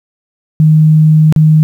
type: tone with dropouts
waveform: sine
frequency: 155.56 Hz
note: D#3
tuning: in tune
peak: -3 dBFS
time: 0.6-1.63 s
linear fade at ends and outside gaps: 0 ms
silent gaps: 1.325-1.362 s
effects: 7-bit